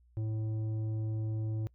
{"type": "tone with tanh clipping", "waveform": "sine", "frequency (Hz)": 109.4, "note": "A2", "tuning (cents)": -9, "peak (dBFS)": -33, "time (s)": [0.17, 1.67], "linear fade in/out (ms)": 0, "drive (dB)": 9, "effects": ["noise-tail reverb RT60 0.1 s tail -25 dB re dry", "added 60 Hz sine -61 dBFS peak until 1.74 s"]}